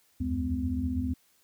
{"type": "tone cluster", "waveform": "sine", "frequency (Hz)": [75.4, 84.4, 90.7, 209.7, 253.5], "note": ["D2", "E2", "F#2", "G#3", "B3"], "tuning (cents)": [46, 41, -34, 17, 45], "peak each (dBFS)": [-33, -39, -35, -39, -30], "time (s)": [0.2, 1.14], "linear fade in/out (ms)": 10, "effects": ["white hiss -66 dBFS RMS until 1.43 s"]}